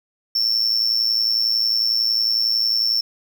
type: tone with amplitude modulation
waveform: triangle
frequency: 5410 Hz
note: E8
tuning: 44 cents sharp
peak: -12 dBFS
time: 0.35-3.01 s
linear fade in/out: 5 ms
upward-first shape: sine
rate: 111 Hz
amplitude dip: 80%
effects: 8-bit